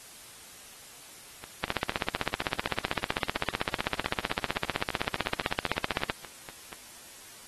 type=two click trains; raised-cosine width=0.3 ms; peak=-10 / -23 dBFS; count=71 / 23; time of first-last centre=1.64-6.099 / 1.44-6.728 s; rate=15.7 / 4.16 Hz; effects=white hiss -49 dBFS RMS until 7.47 s + AAC 32 kbps